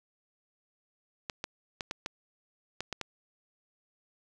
clicks, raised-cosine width 0.2 ms, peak -17 dBFS, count 8, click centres 1.298 / 1.441 / 1.808 / 1.911 / 2.061 / 2.806 / 2.927 / 3.013 s, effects none

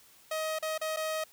sawtooth tone with dropouts, 630 Hz, D#5, 21 cents sharp, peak -27 dBFS, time 0.31-1.24 s, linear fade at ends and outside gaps 5 ms, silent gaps 0.588-0.625 / 0.779-0.813 / 0.963-0.969 s, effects white hiss -59 dBFS RMS until 1.32 s

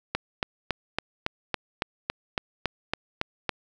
click train, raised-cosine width 0.3 ms, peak -9 dBFS, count 13, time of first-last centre 0.15-3.493 s, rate 3.59 Hz, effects none

